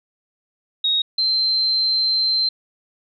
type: tone pair in turn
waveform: sine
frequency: 3764 / 4117 Hz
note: A#7 / C8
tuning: +16 / -29 cents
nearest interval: major second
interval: 155 cents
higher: second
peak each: -16 dBFS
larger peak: neither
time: 0.84-1.02 / 1.18-2.49 s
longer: second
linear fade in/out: 5 ms
effects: none